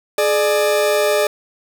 40% pulse tone pair together, 422.1 / 597 Hz, G#4 / D5, +28 / +28 cents, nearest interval tritone, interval 600 cents, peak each -17 / -15 dBFS, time 0.18-1.27 s, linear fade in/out 2 ms, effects none

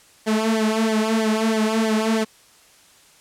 sawtooth tone with flanger, 220 Hz, A3, in tune, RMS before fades -20 dBFS, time 0.26-2.25 s, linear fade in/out 20 ms, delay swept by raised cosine 0.75 to 4.05 ms, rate 3.1 Hz, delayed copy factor -0.9, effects white hiss -52 dBFS RMS until 3.2 s + low-pass 10000 Hz 12 dB/octave

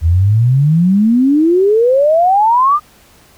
sine exponential sweep, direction up, 77.78 to 1235 Hz, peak -7 dBFS, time 0.01-2.8 s, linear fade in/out 50 ms, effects pink hiss -46 dBFS RMS until 3.37 s

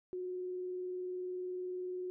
sine tone with vibrato, 364.6 Hz, F#4, 25 cents flat, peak -37 dBFS, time 0.13-2.1 s, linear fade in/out 0 ms, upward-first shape square, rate 20 Hz, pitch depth 16 cents each way, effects none

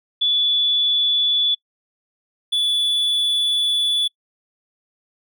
sine / triangle tone pair in turn, 3447 / 3447 Hz, A7 / A7, -36 / -36 cents, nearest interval unison, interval 0 cents, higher neither, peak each -15 dBFS, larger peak neither, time 0.21-1.55 / 2.52-4.08 s, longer second, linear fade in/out 10 ms, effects noise-tail reverb RT60 0.1 s tail -26 dB re dry

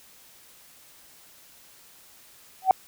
sine tone with exponential growth, 758 Hz, F#5, 42 cents sharp, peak -8 dBFS, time 2.62-2.71 s, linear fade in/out 1 ms, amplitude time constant 18 ms, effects tanh soft clip ceiling -5 dBFS + white hiss -53 dBFS RMS until 2.87 s

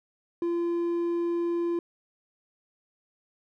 sine tone with hard clipping, 342.4 Hz, F4, 34 cents flat, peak -26 dBFS, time 0.42-1.79 s, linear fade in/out 2 ms, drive 3 dB, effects none

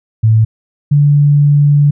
sine tone pair in turn, 110.7 / 145.12 Hz, A2 / D3, +11 / -20 cents, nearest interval perfect fourth, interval 469 cents, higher second, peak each -5 dBFS, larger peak neither, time 0.23-0.45 / 0.91-1.91 s, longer second, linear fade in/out 10 ms, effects none

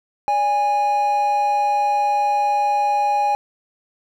triangle tone pair together, 580 / 822.3 Hz, D5 / G#5, -22 / -17 cents, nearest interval tritone, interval 605 cents, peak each -26 / -14 dBFS, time 0.28-3.35 s, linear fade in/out 0 ms, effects none

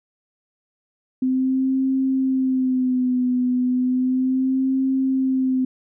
sine tone with vibrato, 257.4 Hz, C4, 28 cents flat, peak -17 dBFS, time 1.22-5.65 s, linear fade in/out 5 ms, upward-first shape sine, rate 0.34 Hz, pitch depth 51 cents each way, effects none

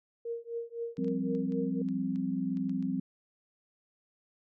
sine tone with tremolo, 466.2 Hz, A#4, in tune, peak -31 dBFS, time 0.25-1.82 s, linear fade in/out 5 ms, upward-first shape triangle, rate 3.9 Hz, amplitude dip 100%
clicks, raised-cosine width 0.2 ms, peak -39 dBFS, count 10, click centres 0.97 / 1.045 / 1.081 / 1.35 / 1.522 / 1.887 / 2.159 / 2.571 / 2.695 / 2.826 s
sine chord, F suspended second, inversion none, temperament equal, 174.61 / 196 / 261.6 Hz, F3 / G3 / C4, 0 / 0 / 0 cents, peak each -36 / -34 / -32 dBFS, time 0.98-3 s, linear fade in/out 5 ms
effects none

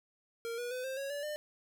square tone with pitch steps, 463.3 / 483.8 / 505.2 / 527.6 / 551 / 575.4 / 600.8 Hz, A#4 / B4 / B4 / C5 / C#5 / D5 / D5, -11 / -36 / +39 / +14 / -11 / -36 / +39 cents, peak -37 dBFS, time 0.45-1.36 s, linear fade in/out 0 ms, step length 130 ms, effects none

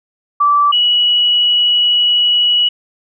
sine tone pair in turn, 1162 / 2928 Hz, D6 / F#7, -19 / -19 cents, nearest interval octave + major third, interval 1600 cents, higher second, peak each -8 / -9 dBFS, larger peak first, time 0.4-0.72 / 0.72-2.69 s, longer second, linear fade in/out 10 ms, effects none

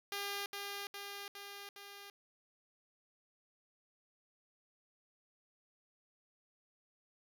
5% pulse tone with echo, 402.2 Hz, G4, 44 cents sharp, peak -27 dBFS, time 0.12-0.46 s, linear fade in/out 2 ms, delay 410 ms, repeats 4, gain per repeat -3 dB, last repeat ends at 2.1 s, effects none

